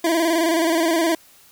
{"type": "tone with vibrato", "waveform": "25% pulse", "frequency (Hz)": 330, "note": "E4", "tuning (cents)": 2, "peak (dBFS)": -13, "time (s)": [0.04, 1.15], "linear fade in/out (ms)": 5, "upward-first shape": "square", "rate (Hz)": 19, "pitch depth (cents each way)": 55, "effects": ["white hiss -51 dBFS RMS until 1.51 s"]}